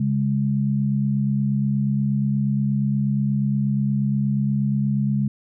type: tone pair together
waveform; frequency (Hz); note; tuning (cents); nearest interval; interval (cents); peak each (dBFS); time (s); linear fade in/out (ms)
sine; 137.2 / 205.6; C#3 / G#3; -17 / -17; perfect fifth; 700; -21; 0-5.28; 5
effects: none